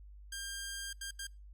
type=tone bursts at uneven times; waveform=10% pulse; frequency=1600 Hz; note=G6; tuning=35 cents sharp; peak=-31 dBFS; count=3; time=0.32-0.93 / 1.01-1.11 / 1.19-1.27 s; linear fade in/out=5 ms; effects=noise-tail reverb RT60 0.3 s tail -25 dB re dry + added 50 Hz sine -50 dBFS peak until 1.53 s